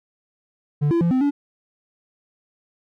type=tone with pitch steps; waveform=triangle; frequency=146.6 / 338.3 / 170.4 / 258.2 / 286.2 Hz; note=D3 / E4 / F3 / C4 / D4; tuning=-3 / +45 / -42 / -23 / -45 cents; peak=-14 dBFS; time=0.81-1.31 s; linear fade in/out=20 ms; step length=100 ms; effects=none